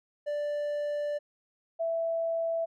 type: tone pair in turn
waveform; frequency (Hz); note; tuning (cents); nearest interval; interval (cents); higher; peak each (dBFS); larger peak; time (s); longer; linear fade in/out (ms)
triangle / sine; 587.3 / 661.7; D5 / E5; 0 / +6; major second; 206; second; -27; neither; 0.26-1.19 / 1.79-2.66; first; 20
effects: none